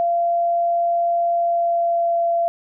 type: tone with pitch glide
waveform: sine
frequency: 687 to 681.5 Hz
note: F5 to F5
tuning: -29 to -43 cents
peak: -16 dBFS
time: 0-2.48 s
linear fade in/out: 0 ms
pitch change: -14 cents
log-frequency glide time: 1.33-2.22 s
effects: none

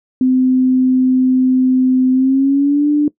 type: tone with pitch glide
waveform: sine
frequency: 257.1 to 295.3 Hz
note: C4 to D4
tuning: -30 to +10 cents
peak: -9 dBFS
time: 0.21-3.08 s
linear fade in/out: 2 ms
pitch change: +240 cents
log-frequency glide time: 2.12-2.89 s
effects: noise-tail reverb RT60 0.1 s tail -20 dB re dry

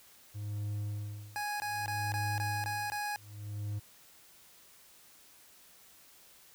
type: tone with tremolo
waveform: triangle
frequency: 103.83 Hz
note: G#2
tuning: in tune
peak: -31 dBFS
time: 0.34-3.8 s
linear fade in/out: 20 ms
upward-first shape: sine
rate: 0.64 Hz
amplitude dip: 100%
type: tone bursts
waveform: 25% pulse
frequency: 830 Hz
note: G#5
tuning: 1 cent flat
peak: -30 dBFS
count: 7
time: 1.36-3.16 s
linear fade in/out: 0 ms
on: 240 ms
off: 20 ms
effects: white hiss -59 dBFS RMS until 6.54 s

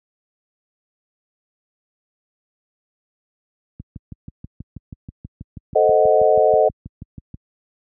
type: click train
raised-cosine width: 5 ms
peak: -20 dBFS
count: 23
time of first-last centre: 3.8-7.343 s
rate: 6.21 Hz
type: chord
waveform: sine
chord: A diminished seventh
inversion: none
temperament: equal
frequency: 440 / 523.3 / 622.3 / 740 Hz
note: A4 / C5 / Eb5 / Gb5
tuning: 0 / 0 / 0 / 0 cents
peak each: -17 / -19 / -15 / -19 dBFS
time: 5.75-6.69 s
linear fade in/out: 10 ms
effects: high-pass 60 Hz 12 dB/octave

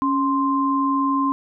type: tone pair together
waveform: sine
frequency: 277.2 / 1046.6 Hz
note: C#4 / C6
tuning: 0 / 0 cents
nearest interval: octave + major seventh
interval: 2300 cents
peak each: -20 dBFS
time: 0.02-1.32 s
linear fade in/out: 0 ms
effects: none

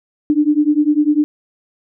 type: beating tone pair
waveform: sine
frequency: 293.7 / 303.7 Hz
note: D4 / D#4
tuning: 0 / -42 cents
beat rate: 10 Hz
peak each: -14 dBFS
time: 0.3-1.24 s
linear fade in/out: 0 ms
effects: none

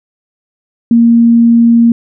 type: tone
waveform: sine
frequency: 233.1 Hz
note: A#3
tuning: in tune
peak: -3 dBFS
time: 0.91-1.92 s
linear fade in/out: 2 ms
effects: none

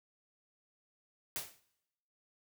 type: noise with exponential decay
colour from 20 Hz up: white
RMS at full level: -35 dBFS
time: 1.36-1.6 s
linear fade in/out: 0 ms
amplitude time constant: 52 ms
effects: noise-tail reverb RT60 0.9 s tail -21 dB re dry

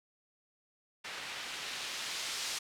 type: noise with low-pass filter sweep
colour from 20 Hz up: blue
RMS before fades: -40 dBFS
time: 1.04-2.59 s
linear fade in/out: 10 ms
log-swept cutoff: 2400 to 5100 Hz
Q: 0.84
effects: none

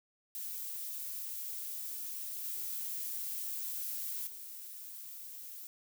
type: noise with level steps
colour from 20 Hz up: violet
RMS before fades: -41 / -39 / -47 dBFS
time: 0.35-5.67 s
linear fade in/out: 0 ms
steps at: 2.44 / 4.27 s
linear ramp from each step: 2 ms
effects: none

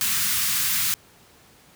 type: band-stop noise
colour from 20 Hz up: white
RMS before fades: -23 dBFS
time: 0.01-0.94 s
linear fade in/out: 0 ms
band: 210 to 1200 Hz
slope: 24 dB/octave
effects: pink hiss -53 dBFS RMS until 1.75 s + high-pass 80 Hz 12 dB/octave

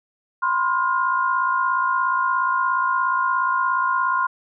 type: tone cluster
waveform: sine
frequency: 996 / 1053 / 1420 Hz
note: B5 / C6 / F6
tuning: +14 / +11 / +28 cents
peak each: -26 / -20 / -23 dBFS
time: 0.42-4.27 s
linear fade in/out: 10 ms
effects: none

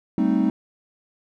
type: chord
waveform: triangle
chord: A half-diminished seventh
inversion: third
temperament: equal with one note detuned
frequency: 196 / 222.8 / 261.6 / 311.1 Hz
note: G3 / A3 / C4 / Eb4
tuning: 0 / +22 / 0 / 0 cents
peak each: -21 dBFS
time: 0.18-0.5 s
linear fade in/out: 2 ms
effects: none

